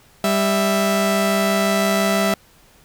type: tone pair together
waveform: sawtooth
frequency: 197.7 / 658.9 Hz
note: G3 / E5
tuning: +15 / -1 cents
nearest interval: octave + major sixth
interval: 2084 cents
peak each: -15 dBFS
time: 0.24-2.34 s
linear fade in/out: 2 ms
effects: pink hiss -52 dBFS RMS until 2.84 s